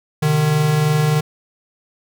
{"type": "tone pair together", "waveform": "square", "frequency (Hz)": [129, 152.11], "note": ["C3", "D#3"], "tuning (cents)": [-24, -39], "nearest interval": "minor third", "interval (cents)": 285, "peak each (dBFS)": [-23, -15], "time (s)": [0.22, 1.21], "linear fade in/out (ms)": 10, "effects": []}